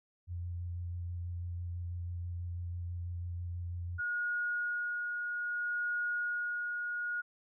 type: tone with vibrato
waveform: sine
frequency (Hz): 87.31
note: F2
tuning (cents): 0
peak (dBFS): -36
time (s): 0.27-4.01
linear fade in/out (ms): 50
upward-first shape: square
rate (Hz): 6.1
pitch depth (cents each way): 12
type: tone with tremolo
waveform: sine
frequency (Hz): 1441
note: F#6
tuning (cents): -46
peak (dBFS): -31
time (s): 3.98-7.22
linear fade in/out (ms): 20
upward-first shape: sine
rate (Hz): 0.62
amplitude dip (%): 30
effects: none